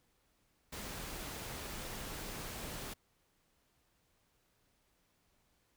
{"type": "noise", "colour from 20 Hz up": "pink", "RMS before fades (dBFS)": -44, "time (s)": [0.72, 2.94], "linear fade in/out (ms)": 10, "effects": ["pink hiss -75 dBFS RMS until 5.76 s"]}